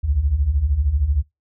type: beating tone pair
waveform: sine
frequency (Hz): 61.9 / 74.9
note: B1 / D2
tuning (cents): +5 / +35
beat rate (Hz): 13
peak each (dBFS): -22 / -17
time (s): 0.03-1.23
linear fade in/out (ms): 20
effects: noise-tail reverb RT60 0.2 s tail -23 dB re dry